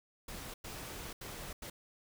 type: noise bursts at uneven times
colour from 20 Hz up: pink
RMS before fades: -45 dBFS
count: 4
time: 0.28-0.54 / 0.64-1.13 / 1.21-1.53 / 1.62-1.7 s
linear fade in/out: 5 ms
effects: none